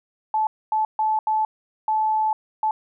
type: tone bursts at uneven times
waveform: sine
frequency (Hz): 868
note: A5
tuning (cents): -24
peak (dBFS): -18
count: 6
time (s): 0.34-0.47 / 0.72-0.85 / 0.99-1.19 / 1.27-1.45 / 1.88-2.33 / 2.63-2.71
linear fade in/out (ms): 2
effects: none